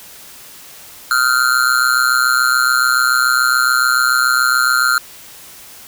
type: tone with amplitude modulation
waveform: square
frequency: 1396.9 Hz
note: F6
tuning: in tune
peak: -8 dBFS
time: 1.11-4.98 s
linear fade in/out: 2 ms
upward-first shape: sine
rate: 127 Hz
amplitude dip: 95%
effects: white hiss -38 dBFS RMS until 5.87 s